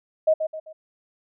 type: tone with echo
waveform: sine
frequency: 629 Hz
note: D#5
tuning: 19 cents sharp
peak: -14 dBFS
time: 0.27-0.34 s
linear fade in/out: 10 ms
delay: 130 ms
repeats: 3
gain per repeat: -8 dB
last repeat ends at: 0.73 s
effects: none